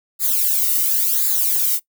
violet noise with flanger, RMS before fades -18 dBFS, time 0.19-1.8 s, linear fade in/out 50 ms, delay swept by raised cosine 0.34 to 1.23 ms, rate 0.93 Hz, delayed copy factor -1, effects noise-tail reverb RT60 0.1 s tail -20 dB re dry

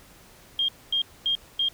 sine tone bursts, 3218 Hz, G7, 45 cents sharp, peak -21 dBFS, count 4, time 0.59-1.686 s, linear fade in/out 2 ms, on 94 ms, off 240 ms, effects pink hiss -52 dBFS RMS until 1.73 s

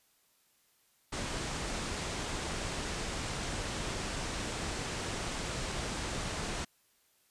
pink low-pass noise, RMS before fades -37 dBFS, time 1.12-6.65 s, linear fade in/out 10 ms, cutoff 9000 Hz, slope 48 dB/octave, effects white hiss -70 dBFS RMS until 7.3 s + resampled to 32000 Hz

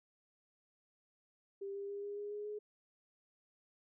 sine tone with pitch steps, 395.7 / 399.6 / 403.5 / 407.5 / 411.6 / 415.6 / 419.7 Hz, G4 / G4 / G#4 / G#4 / G#4 / G#4 / G#4, +16 / +33 / -50 / -33 / -16 / +1 / +18 cents, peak -40 dBFS, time 1.61-2.59 s, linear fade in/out 10 ms, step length 140 ms, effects none

